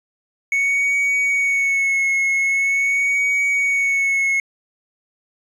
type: tone with vibrato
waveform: triangle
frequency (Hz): 2213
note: C#7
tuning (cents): -3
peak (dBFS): -14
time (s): 0.52-4.4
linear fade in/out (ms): 2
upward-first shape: sine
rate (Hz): 0.44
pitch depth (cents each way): 30
effects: resampled to 24000 Hz